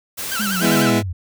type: noise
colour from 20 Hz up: white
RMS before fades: -27 dBFS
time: 0.17-0.83 s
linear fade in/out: 20 ms
type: tone with vibrato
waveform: sawtooth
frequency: 1447 Hz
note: F#6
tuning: 39 cents flat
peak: -19 dBFS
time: 0.31-0.91 s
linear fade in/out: 10 ms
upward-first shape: sine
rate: 10 Hz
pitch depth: 170 cents each way
type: linear sweep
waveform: sine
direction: down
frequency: 216.9 to 82.41 Hz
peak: -22 dBFS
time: 0.39-1.13 s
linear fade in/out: 10 ms
type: chord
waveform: sawtooth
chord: E major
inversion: first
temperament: just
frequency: 206 / 247.2 / 329.6 Hz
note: G#3 / B3 / E4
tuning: -14 / +2 / 0 cents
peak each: -14 / -16 / -15 dBFS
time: 0.6-1.03 s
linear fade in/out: 50 ms
effects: none